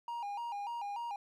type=tone with vibrato; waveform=triangle; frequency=875 Hz; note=A5; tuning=10 cents flat; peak=-35 dBFS; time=0.08-1.16 s; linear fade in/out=2 ms; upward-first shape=square; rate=3.4 Hz; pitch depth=130 cents each way; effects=none